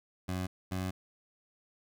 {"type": "tone pair in turn", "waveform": "20% pulse", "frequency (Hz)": [92, 93.07], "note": ["F#2", "F#2"], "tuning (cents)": [-9, 11], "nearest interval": "unison", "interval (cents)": 20, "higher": "second", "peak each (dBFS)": -28, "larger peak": "neither", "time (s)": [[0.28, 0.47], [0.71, 0.91]], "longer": "second", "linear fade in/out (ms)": 10, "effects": []}